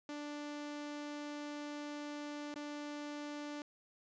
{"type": "tone with dropouts", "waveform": "sawtooth", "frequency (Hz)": 293.8, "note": "D4", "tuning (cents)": 1, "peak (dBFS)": -38, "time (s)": [0.09, 3.62], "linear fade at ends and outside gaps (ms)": 2, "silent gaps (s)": [2.542, 2.559], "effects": ["resampled to 16000 Hz"]}